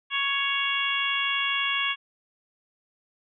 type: harmonic tone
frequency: 556 Hz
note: C#5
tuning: 5 cents sharp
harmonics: 2 / 3 / 4 / 5 / 6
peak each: -31 / -32 / -30 / -28 / -30 dBFS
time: 0.1-1.96 s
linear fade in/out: 50 ms
effects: none